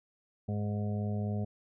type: harmonic tone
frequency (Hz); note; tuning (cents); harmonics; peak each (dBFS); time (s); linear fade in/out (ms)
103.8; G#2; 0; 1 / 2 / 4 / 5 / 6 / 7; -32 / -35 / -44 / -48 / -46 / -48; 0.48-1.45; 10
effects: none